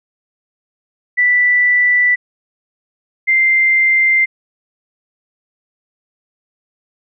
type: tone pair in turn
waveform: sine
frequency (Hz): 1973 / 2090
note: B6 / C7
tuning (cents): -2 / -2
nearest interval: minor second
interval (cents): 100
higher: second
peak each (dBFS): -9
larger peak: neither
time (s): 1.17-2.16 / 3.27-4.26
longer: neither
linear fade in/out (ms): 20
effects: none